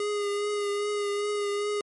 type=tone with vibrato; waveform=square; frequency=410.9 Hz; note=G#4; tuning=18 cents flat; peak=-27 dBFS; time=0-1.81 s; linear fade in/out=2 ms; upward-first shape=triangle; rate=2.5 Hz; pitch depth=26 cents each way; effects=MP3 48 kbps